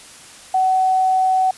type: tone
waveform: sine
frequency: 752 Hz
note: F#5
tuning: 28 cents sharp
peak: -13 dBFS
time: 0.54-1.51 s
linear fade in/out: 5 ms
effects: white hiss -41 dBFS RMS until 1.57 s + resampled to 24000 Hz